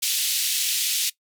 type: band-pass noise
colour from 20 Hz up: pink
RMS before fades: -24 dBFS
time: 0.02-1.1 s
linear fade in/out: 10 ms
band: 2900 to 16000 Hz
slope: 24 dB/octave
effects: noise-tail reverb RT60 0.1 s tail -19 dB re dry